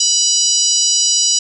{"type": "harmonic tone with a mistuned harmonic", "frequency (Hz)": 987.8, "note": "B5", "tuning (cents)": 0, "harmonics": [3, 4, 5, 6, 7, 8], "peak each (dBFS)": [-22, -22, -17, -16, -18, -22], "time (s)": [0, 1.39], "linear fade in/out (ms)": 5, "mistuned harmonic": 6, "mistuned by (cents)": -47, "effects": []}